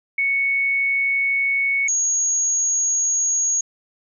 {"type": "tone pair in turn", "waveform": "sine", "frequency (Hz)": [2217, 6629], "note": ["C#7", "G#8"], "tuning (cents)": [0, -4], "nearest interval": "octave + perfect fifth", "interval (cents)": 1896, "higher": "second", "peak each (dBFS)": -17, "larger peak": "neither", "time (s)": [[0.18, 1.88], [1.88, 3.61]], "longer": "second", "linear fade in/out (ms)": 5, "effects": []}